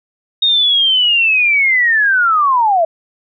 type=linear sweep; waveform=sine; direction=down; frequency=3729 to 633 Hz; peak=-9 dBFS; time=0.42-2.85 s; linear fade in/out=5 ms; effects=none